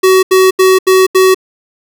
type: tone bursts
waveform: square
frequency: 376.1 Hz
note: F#4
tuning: 28 cents sharp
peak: -5 dBFS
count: 5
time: 0.03-1.346 s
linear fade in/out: 10 ms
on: 200 ms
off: 79 ms
effects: none